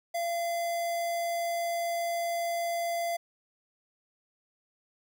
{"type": "tone with notch filter", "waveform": "square", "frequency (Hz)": 683, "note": "F5", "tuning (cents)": -39, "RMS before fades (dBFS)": -31, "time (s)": [0.14, 3.17], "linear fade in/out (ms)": 10, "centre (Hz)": 2900, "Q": 1.9, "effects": []}